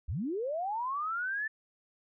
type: linear sweep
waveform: sine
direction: up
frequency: 50.7 to 1779 Hz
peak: -31 dBFS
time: 0.08-1.48 s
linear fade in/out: 10 ms
effects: none